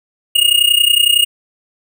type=tone with amplitude modulation; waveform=square; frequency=2855 Hz; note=F7; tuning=37 cents sharp; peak=-6 dBFS; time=0.35-1.25 s; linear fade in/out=10 ms; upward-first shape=sine; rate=30.9 Hz; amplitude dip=85%; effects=none